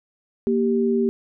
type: tone pair together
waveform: sine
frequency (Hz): 233.7 / 392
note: A#3 / G4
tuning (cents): +5 / 0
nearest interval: major sixth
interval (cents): 895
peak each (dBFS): -20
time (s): 0.47-1.09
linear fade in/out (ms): 0
effects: none